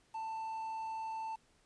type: tone with quantisation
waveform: triangle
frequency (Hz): 888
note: A5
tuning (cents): +16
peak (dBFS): -36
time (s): 0.14-1.36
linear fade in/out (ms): 10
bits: 10
effects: pink hiss -70 dBFS RMS until 1.65 s + resampled to 22050 Hz